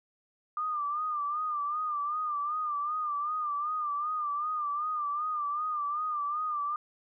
sine tone with vibrato, 1201 Hz, D6, 38 cents sharp, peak -29 dBFS, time 0.57-6.76 s, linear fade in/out 2 ms, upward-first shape sine, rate 2.6 Hz, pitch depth 70 cents each way, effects none

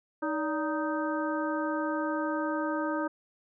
harmonic tone with a mistuned harmonic, 311.1 Hz, D#4, in tune, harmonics 1 / 2 / 3 / 4 / 5, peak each -31 / -34 / -36 / -37 / -38 dBFS, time 0.22-3.08 s, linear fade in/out 10 ms, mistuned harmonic 2, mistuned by -120 cents, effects none

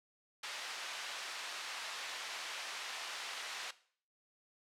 white band-pass noise, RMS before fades -44 dBFS, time 0.43-3.71 s, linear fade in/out 5 ms, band 750 to 4000 Hz, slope 12 dB/octave, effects noise-tail reverb RT60 0.5 s tail -17 dB re dry + low-pass 12000 Hz 12 dB/octave

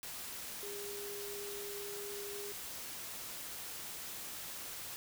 sine tone in noise, 406.3 Hz, G#4, 38 cents flat, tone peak -44 dBFS, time 0.63-2.52 s, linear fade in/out 0 ms, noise white, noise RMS -45 dBFS, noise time 0.03-4.96 s, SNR -2 dB, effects none

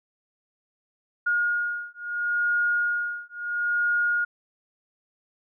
sine beating tone pair, 1430 / 1430.74 Hz, F6 / F6, +41 / +41 cents, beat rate 0.74 Hz, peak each -26 dBFS, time 1.26-4.25 s, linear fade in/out 10 ms, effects none

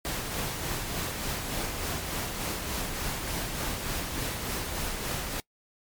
pink noise with tremolo, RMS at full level -31 dBFS, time 0.05-5.4 s, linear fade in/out 0 ms, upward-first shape sine, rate 3.4 Hz, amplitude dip 35%, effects noise-tail reverb RT60 0.1 s tail -24 dB re dry + MP3 96 kbps

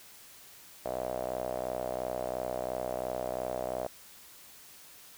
sawtooth tone with band-pass filter, 62.9 Hz, B1, 32 cents sharp, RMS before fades -35 dBFS, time 0.85-3.87 s, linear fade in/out 5 ms, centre 630 Hz, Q 6, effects white hiss -53 dBFS RMS until 5.17 s

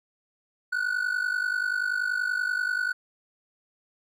triangle ring-modulated tone, 1480 Hz, F#6, in tune, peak -20 dBFS, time 0.72-2.93 s, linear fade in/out 10 ms, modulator 25.2 Hz, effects none

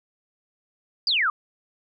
sine exponential sweep, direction down, 4978 to 1145 Hz, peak -19 dBFS, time 1.07-1.3 s, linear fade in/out 2 ms, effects none

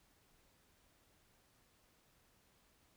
silence, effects pink hiss -72 dBFS RMS until 2.96 s

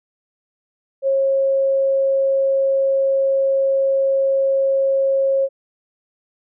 sine tone, 542 Hz, C#5, 39 cents flat, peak -14 dBFS, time 1.02-5.49 s, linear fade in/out 50 ms, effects none

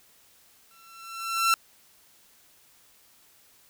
sawtooth tone with exponential growth, 1347 Hz, E6, 37 cents sharp, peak -14 dBFS, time 0.71-1.54 s, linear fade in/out 1 ms, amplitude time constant 180 ms, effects white hiss -59 dBFS RMS until 3.69 s

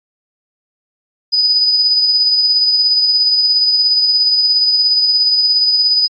sine tone with tremolo, 4978 Hz, D#8, in tune, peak -8 dBFS, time 1.32-6.08 s, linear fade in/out 20 ms, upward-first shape sine, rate 17 Hz, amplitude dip 35%, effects AAC 64 kbps

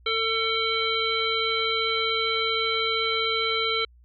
harmonic tone with a mistuned harmonic, 448.7 Hz, A4, 34 cents sharp, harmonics 1 / 3 / 5 / 7 / 9, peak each -29 / -29 / -29 / -29 / -29 dBFS, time 0.06-3.85 s, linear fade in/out 5 ms, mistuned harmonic 9, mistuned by -25 cents, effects added 60 Hz sine -51 dBFS peak until 4.04 s

